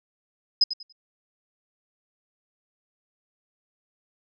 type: tone with echo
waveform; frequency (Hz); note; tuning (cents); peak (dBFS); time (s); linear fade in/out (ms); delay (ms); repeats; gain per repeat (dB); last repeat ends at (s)
sine; 5050; D#8; +25; -14; 0.61-0.64; 5; 95; 3; -12; 0.925
effects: none